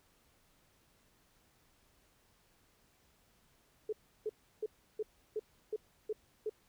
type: tone bursts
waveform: sine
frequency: 430 Hz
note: A4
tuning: 40 cents flat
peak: -33 dBFS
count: 8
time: 3.89-6.496 s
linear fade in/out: 5 ms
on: 37 ms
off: 330 ms
effects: pink hiss -70 dBFS RMS until 6.68 s